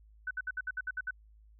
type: tone bursts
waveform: sine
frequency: 1500 Hz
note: F#6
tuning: 23 cents sharp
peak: -32 dBFS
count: 9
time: 0.27-1.109 s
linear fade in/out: 5 ms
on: 39 ms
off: 61 ms
effects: added 53 Hz sine -56 dBFS peak until 1.59 s